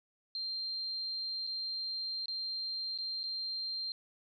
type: tone with dropouts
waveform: sine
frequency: 4171 Hz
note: C8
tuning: 6 cents flat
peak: -35 dBFS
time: 0.35-3.92 s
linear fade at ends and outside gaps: 1 ms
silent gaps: 1.468-1.473 / 2.258-2.282 / 2.977-2.986 / 3.232-3.238 s
effects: none